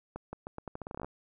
accelerating click train, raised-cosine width 1 ms, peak -25 dBFS, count 15, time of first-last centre 0.16-1.046 s, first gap 170 ms, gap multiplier 0.82, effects none

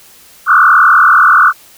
sine tone with frequency modulation, 1312 Hz, E6, 9 cents flat, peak -3 dBFS, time 0.46-1.53 s, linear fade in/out 50 ms, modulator 40.3 Hz, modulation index 4.7, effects white hiss -41 dBFS RMS until 1.77 s

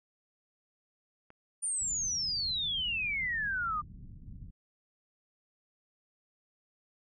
click, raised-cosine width 0.5 ms, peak -38 dBFS, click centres 1.304 s
sine exponential sweep, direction down, 9397 to 1183 Hz, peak -30 dBFS, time 1.62-3.82 s, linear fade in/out 20 ms
pink low-pass noise, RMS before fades -48 dBFS, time 1.81-4.51 s, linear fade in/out 10 ms, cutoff 200 Hz, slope 24 dB/octave
effects none

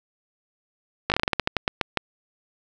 slowing click train, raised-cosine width 0.3 ms, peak -4 dBFS, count 14, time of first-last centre 1.1-1.973 s, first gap 18 ms, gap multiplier 1.2, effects none

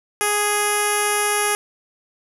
10% pulse tone with low-pass filter, 415.3 Hz, G#4, in tune, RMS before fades -20 dBFS, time 0.21-1.55 s, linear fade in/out 0 ms, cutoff 11000 Hz, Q 5.7, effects none

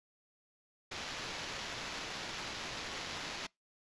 blue noise with sample-and-hold, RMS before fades -42 dBFS, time 0.91-3.47 s, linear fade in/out 10 ms, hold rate 8820 Hz, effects noise-tail reverb RT60 0.2 s tail -26 dB re dry + resampled to 22050 Hz

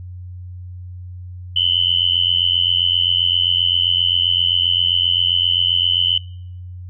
sine tone with amplitude modulation, 3014 Hz, F#7, 31 cents sharp, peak -9 dBFS, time 1.56-6.18 s, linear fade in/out 5 ms, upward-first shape sine, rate 87.6 Hz, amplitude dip 95%, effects noise-tail reverb RT60 0.7 s tail -24 dB re dry + added 90 Hz sine -30 dBFS peak until 6.89 s

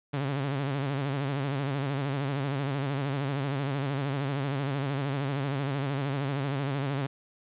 sawtooth tone with vibrato, 138.59 Hz, C#3, in tune, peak -24 dBFS, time 0.13-7.07 s, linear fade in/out 10 ms, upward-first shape sine, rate 13 Hz, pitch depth 88 cents each way, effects resampled to 8000 Hz + 9-bit

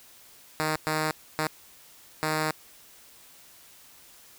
5% pulse tone bursts at uneven times, 155.56 Hz, D#3, in tune, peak -14 dBFS, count 4, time 0.6-0.76 / 0.87-1.11 / 1.39-1.47 / 2.23-2.51 s, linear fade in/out 0 ms, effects white hiss -53 dBFS RMS until 4.38 s

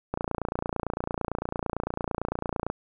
click train, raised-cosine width 1 ms, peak -14 dBFS, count 75, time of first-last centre 0.14-2.701 s, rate 28.9 Hz, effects none

